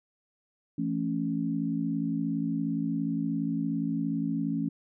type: chord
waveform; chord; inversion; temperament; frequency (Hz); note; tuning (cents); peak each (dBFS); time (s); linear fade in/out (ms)
sine; A major; second; equal with one note detuned; 167.69 / 220 / 277.2; E3 / A3 / C#4; +30 / 0 / 0; -32 / -32 / -30; 0.78-4.69; 5
effects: none